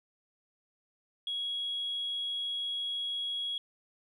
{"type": "tone", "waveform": "sine", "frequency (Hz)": 3322, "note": "G#7", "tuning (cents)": 0, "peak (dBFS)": -31, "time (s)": [1.27, 3.58], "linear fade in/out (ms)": 2, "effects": ["tanh soft clip ceiling -27 dBFS", "12-bit"]}